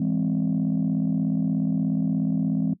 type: chord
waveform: sine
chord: E augmented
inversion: none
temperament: equal with one note detuned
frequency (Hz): 164.81 / 204.8 / 261.6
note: E3 / G#3 / B#3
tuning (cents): 0 / -24 / 0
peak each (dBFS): -24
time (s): 0-2.74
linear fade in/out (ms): 5
effects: noise-tail reverb RT60 0.1 s tail -17 dB re dry + tanh soft clip ceiling -16 dBFS